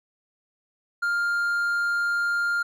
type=tone; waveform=triangle; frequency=1402 Hz; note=F6; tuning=6 cents sharp; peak=-20 dBFS; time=1.02-2.63 s; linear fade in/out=10 ms; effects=none